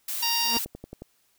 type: noise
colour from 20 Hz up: blue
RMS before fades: -31 dBFS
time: 0.08-0.65 s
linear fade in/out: 5 ms
type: harmonic tone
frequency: 932.3 Hz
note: A#5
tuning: in tune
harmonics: 1 / 2 / 3 / 4 / 5 / 6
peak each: -31 / -40 / -30 / -35 / -28 / -30 dBFS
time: 0.22-0.59 s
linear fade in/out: 10 ms
type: tone with exponential growth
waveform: sawtooth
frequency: 233.1 Hz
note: A#3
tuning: in tune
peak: -22 dBFS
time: 0.39-0.57 s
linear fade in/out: 2 ms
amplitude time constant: 38 ms
type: click train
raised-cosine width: 2 ms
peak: -25 dBFS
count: 6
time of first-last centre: 0.57-1.02 s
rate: 11.1 Hz
effects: white hiss -67 dBFS RMS until 1.38 s